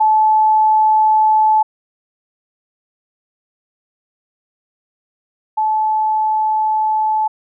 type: tone pair in turn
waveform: sine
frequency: 866 / 866 Hz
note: A5 / A5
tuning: -28 / -28 cents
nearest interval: unison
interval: 0 cents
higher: neither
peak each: -9 / -13 dBFS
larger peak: first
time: 0-1.63 / 5.57-7.28 s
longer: second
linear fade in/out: 10 ms
effects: none